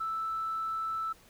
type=tone; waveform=sine; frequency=1318.5 Hz; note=E6; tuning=in tune; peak=-30 dBFS; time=0-1.13 s; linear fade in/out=10 ms; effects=tanh soft clip ceiling -26 dBFS + pink hiss -59 dBFS RMS until 1.29 s